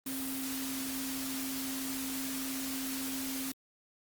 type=tone in noise; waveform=sine; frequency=266.4 Hz; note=C4; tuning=31 cents sharp; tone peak=-37 dBFS; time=0.06-3.52 s; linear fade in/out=5 ms; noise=white; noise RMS=-39 dBFS; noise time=0.06-3.52 s; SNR=-1 dB; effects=Opus 32 kbps